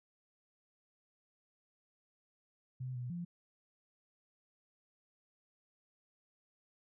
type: tone with pitch steps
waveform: sine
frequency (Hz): 128.2 / 123.4 / 173.7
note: C3 / B2 / F3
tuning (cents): -35 / -1 / -9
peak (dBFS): -38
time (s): 2.8-3.25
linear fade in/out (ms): 10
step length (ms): 150
effects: none